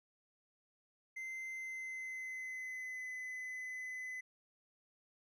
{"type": "tone with pitch glide", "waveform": "triangle", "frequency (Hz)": [2073, 2019], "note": ["C7", "B6"], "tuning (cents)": [-17, 38], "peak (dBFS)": -40, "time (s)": [1.16, 4.21], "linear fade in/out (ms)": 10, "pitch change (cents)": -45, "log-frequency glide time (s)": [1.52, 3.09], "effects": []}